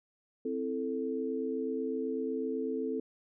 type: chord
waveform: sine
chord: A minor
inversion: first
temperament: equal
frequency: 261.6 / 329.6 / 440 Hz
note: C4 / E4 / A4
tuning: 0 / 0 / 0 cents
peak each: -35 / -39 / -34 dBFS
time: 0.45-3 s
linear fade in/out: 5 ms
effects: none